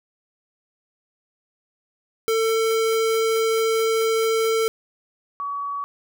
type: tone pair in turn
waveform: square / sine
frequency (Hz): 447.7 / 1132.7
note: A4 / C#6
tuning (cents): +30 / +37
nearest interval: octave + major third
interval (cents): 1607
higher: second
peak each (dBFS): -19 / -25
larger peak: first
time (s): 2.28-4.68 / 5.4-5.84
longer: first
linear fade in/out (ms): 0
effects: none